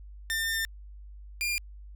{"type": "tone pair in turn", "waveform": "sawtooth", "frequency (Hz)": [1801, 2404], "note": ["A6", "D7"], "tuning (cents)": [40, 40], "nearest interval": "perfect fourth", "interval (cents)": 500, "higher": "second", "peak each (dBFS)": -24, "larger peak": "neither", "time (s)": [[0.3, 0.65], [1.41, 1.58]], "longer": "first", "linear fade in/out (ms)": 0, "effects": ["added 50 Hz sine -43 dBFS peak until 1.95 s"]}